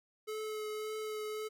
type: tone with vibrato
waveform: square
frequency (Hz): 430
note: A4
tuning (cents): -40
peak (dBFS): -38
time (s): 0.27-1.49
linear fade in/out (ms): 20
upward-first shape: triangle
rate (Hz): 1.8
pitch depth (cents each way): 16
effects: none